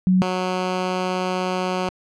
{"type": "tone pair in turn", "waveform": ["sine", "10% pulse"], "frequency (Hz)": [185, 183.83], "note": ["F#3", "F#3"], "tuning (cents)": [0, -11], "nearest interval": "unison", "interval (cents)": 11, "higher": "first", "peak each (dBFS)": -13, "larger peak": "neither", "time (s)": [[0.07, 0.22], [0.22, 1.89]], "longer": "second", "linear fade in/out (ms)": 0, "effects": ["low-pass 5000 Hz 12 dB/octave"]}